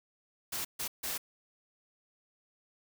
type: noise bursts at uneven times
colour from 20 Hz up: white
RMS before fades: -36 dBFS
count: 3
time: 0.52-0.65 / 0.79-0.88 / 1.03-1.18 s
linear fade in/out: 10 ms
effects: none